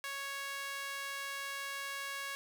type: tone with high-pass filter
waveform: sawtooth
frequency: 554.4 Hz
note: C#5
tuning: in tune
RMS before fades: -41 dBFS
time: 0.04-2.35 s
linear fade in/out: 0 ms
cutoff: 1500 Hz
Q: 1.4
effects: none